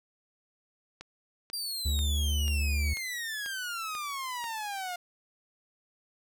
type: click train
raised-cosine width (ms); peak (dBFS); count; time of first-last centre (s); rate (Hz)
0.2; -25; 8; 1.01-4.441; 2.04
type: exponential sweep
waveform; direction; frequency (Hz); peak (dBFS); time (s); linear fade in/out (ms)
sawtooth; down; 4800 to 703; -30; 1.53-4.96; 5
type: tone with pitch glide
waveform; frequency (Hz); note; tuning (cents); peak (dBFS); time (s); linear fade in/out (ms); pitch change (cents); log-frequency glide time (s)
triangle; 73.4 to 72.81; D2 to D2; 0 to -14; -24; 1.85-2.94; 10; -14; 2.44-2.78
effects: none